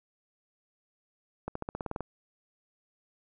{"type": "accelerating click train", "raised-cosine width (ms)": 1, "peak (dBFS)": -20, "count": 10, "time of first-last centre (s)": [1.48, 2.007], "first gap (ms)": 74, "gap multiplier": 0.94, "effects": []}